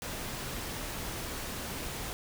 pink noise, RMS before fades -38 dBFS, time 0.02-2.13 s, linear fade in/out 0 ms, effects none

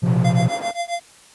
triangle chord, Bb suspended second, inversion none, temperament equal with one note detuned, 119.33 / 130.81 / 174.61 Hz, Bb2 / C3 / F3, +41 / 0 / 0 cents, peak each -18 / -17 / -16 dBFS, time 0.02-0.49 s, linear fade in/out 20 ms
white band-pass noise, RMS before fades -33 dBFS, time 0.06-0.71 s, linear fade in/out 0 ms, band 220 to 710 Hz, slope 12 dB/octave
square tone with tremolo, 690 Hz, F5, 21 cents flat, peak -20 dBFS, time 0.24-1 s, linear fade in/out 10 ms, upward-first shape triangle, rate 7.5 Hz, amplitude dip 100%
effects white hiss -48 dBFS RMS until 1.34 s + resampled to 24000 Hz

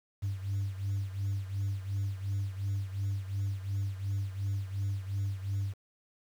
sine beating tone pair, 98 / 100.8 Hz, G2 / G2, 0 / +49 cents, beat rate 2.8 Hz, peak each -31 / -35 dBFS, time 0.22-5.74 s, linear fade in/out 20 ms, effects tanh soft clip ceiling -27 dBFS + 9-bit

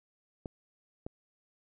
clicks, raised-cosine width 2 ms, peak -25 dBFS, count 2, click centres 0.458 / 1.065 s, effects none

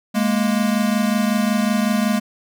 square tone pair together, 207.7 / 233.1 Hz, G#3 / A#3, 0 / 0 cents, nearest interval major second, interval 200 cents, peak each -19 / -21 dBFS, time 0.14-2.2 s, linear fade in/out 20 ms, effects none

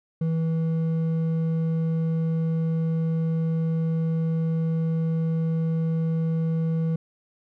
sine tone with hard clipping, 162.5 Hz, E3, 24 cents flat, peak -23 dBFS, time 0.21-6.96 s, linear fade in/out 5 ms, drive 5 dB, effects none

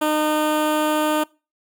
15% pulse tone with notch filter, 305.6 Hz, D#4, 31 cents flat, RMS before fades -20 dBFS, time 0.01-1.24 s, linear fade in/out 10 ms, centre 5300 Hz, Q 1.5, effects noise-tail reverb RT60 0.3 s tail -23 dB re dry

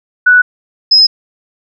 sine tone pair in turn, 1479 / 5103 Hz, F#6 / D#8, -1 / +43 cents, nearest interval octave + major sixth, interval 2144 cents, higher second, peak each -3 dBFS, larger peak neither, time 0.26-0.42 / 0.91-1.07 s, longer neither, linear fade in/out 10 ms, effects none

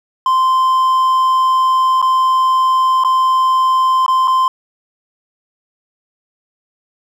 triangle tone with dropouts, 1040 Hz, C6, 11 cents flat, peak -8 dBFS, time 0.26-4.48 s, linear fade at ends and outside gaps 2 ms, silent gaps 2.017-2.025 / 3.038-3.047 / 4.063-4.08 / 4.275-4.279 s, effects none

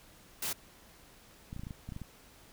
white noise, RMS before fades -35 dBFS, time 0.42-0.53 s, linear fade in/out 5 ms
clicks, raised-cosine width 5 ms, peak -29 dBFS, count 10, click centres 1.529 / 1.564 / 1.595 / 1.635 / 1.669 / 1.708 / 1.89 / 1.922 / 1.964 / 2.017 s
effects pink hiss -58 dBFS RMS until 2.52 s

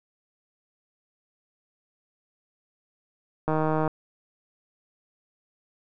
click train, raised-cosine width 1 ms, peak -12 dBFS, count 63, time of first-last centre 3.48-3.877 s, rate 156 Hz, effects none

